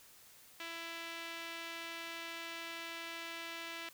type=tone with band-pass filter; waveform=sawtooth; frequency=333 Hz; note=E4; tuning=18 cents sharp; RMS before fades=-45 dBFS; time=0.6-3.89 s; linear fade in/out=2 ms; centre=2700 Hz; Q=1.3; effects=white hiss -60 dBFS RMS until 3.93 s